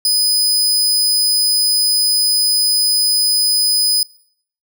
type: tone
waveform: sawtooth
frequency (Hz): 5000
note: D#8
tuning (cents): +8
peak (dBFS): -9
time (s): 0.05-4.03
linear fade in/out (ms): 2
effects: noise-tail reverb RT60 0.6 s tail -21 dB re dry